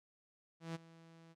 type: tone with ADSR envelope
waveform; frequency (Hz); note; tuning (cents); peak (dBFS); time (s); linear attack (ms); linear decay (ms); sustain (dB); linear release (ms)
sawtooth; 164.81; E3; 0; -35; 0.6-1.35; 150; 21; -19; 36
effects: low-pass 7000 Hz 12 dB/octave